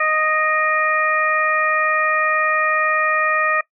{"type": "harmonic tone with a mistuned harmonic", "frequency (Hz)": 622, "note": "D#5", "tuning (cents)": -1, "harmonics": [1, 2, 3, 4], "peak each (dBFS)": [-24, -19, -20, -24], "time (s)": [0, 3.61], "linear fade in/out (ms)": 5, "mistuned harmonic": 4, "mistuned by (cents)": -50, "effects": ["noise-tail reverb RT60 0.1 s tail -20 dB re dry"]}